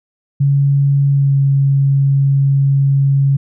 sine tone with pitch glide, 140 to 138.15 Hz, C#3 to C#3, +18 to -6 cents, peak -9 dBFS, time 0.4-3.37 s, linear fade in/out 10 ms, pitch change -24 cents, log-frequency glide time 1.11-1.35 s, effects none

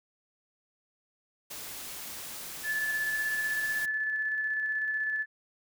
white noise, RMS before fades -41 dBFS, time 1.5-3.86 s, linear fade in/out 10 ms
sine tone with tremolo, 1735 Hz, A6, 25 cents flat, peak -27 dBFS, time 2.63-5.26 s, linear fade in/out 50 ms, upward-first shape square, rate 16 Hz, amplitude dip 25%
effects none

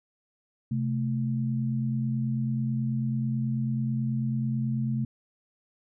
sine tone pair together, 130.81 / 220 Hz, C3 / A3, 0 / 0 cents, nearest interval major sixth, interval 900 cents, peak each -27 / -29 dBFS, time 0.71-5.05 s, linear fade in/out 5 ms, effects none

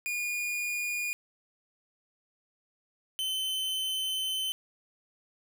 45% pulse tone pair in turn, 2438 / 3061 Hz, D#7 / G7, -36 / -42 cents, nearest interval major third, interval 394 cents, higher second, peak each -30 / -29 dBFS, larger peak second, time 0.06-1.13 / 3.19-4.52 s, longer second, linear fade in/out 0 ms, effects none

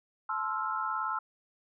sine chord, F major seventh, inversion first, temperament equal with one note detuned, 867.4 / 1046.5 / 1318.5 / 1396.9 Hz, A5 / C6 / E6 / F6, -25 / 0 / 0 / 0 cents, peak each -37 / -36 / -33 / -38 dBFS, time 0.29-1.19 s, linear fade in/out 5 ms, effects none

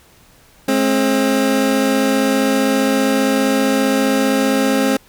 25% pulse tone pair together, 212.3 / 267.5 Hz, G#3 / C4, +38 / +38 cents, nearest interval major third, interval 400 cents, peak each -15 / -11 dBFS, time 0.68-4.97 s, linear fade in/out 5 ms, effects pink hiss -49 dBFS RMS until 5.08 s

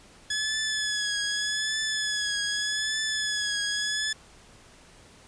15% pulse tone with vibrato, 1700 Hz, G#6, 40 cents sharp, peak -20 dBFS, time 0.3-4.13 s, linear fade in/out 5 ms, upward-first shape triangle, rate 0.83 Hz, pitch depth 52 cents each way, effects pink hiss -53 dBFS RMS until 5.27 s + resampled to 22050 Hz

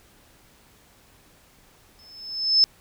sine tone with exponential growth, 5240 Hz, E8, 11 cents flat, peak -11 dBFS, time 1.99-2.64 s, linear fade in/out 0 ms, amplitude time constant 140 ms, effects pink hiss -56 dBFS RMS until 2.8 s

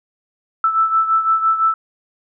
sine beating tone pair, 1318.5 / 1324.4 Hz, E6 / E6, 0 / +8 cents, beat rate 5.9 Hz, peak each -14 / -20 dBFS, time 0.64-1.74 s, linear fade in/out 2 ms, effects none

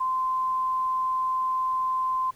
sine tone, 1036 Hz, C6, 17 cents flat, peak -23 dBFS, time 0-2.31 s, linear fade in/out 10 ms, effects pink hiss -57 dBFS RMS until 2.35 s

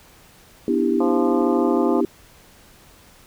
sine chord, E minor seventh, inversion second, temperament just, 247.2 / 296.7 / 329.6 / 395.6 Hz, B3 / D4 / E4 / G4, +2 / +18 / 0 / +16 cents, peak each -22 / -23 / -22 / -22 dBFS, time 0.68-2.05 s, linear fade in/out 2 ms
harmonic tone, 173.5 Hz, F3, 11 cents flat, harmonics 3 / 4 / 5 / 6 / 7, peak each -26 / -28 / -30 / -32 / -33 dBFS, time 1-2.01 s, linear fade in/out 5 ms
effects pink hiss -50 dBFS RMS until 3.26 s

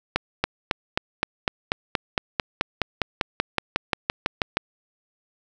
accelerating click train, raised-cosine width 0.3 ms, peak -4 dBFS, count 22, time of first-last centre 0.16-4.57 s, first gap 280 ms, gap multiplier 0.97, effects none

